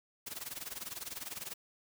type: noise with tremolo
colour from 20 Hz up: white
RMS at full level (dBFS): -40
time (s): 0.26-1.54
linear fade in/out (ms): 10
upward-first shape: sine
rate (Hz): 20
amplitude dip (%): 85
effects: none